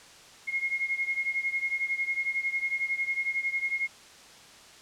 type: beating tone pair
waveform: sine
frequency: 2149 / 2160 Hz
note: C7 / C#7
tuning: +46 / -45 cents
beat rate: 11 Hz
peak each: -29 / -32 dBFS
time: 0.47-3.88 s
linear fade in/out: 20 ms
effects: white hiss -51 dBFS RMS until 4.81 s + low-pass 7000 Hz 12 dB/octave